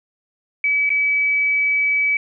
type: tone with dropouts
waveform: sine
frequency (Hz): 2288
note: D7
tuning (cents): -46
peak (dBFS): -15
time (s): 0.64-2.17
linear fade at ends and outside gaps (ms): 2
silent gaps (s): 0.893-0.902
effects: none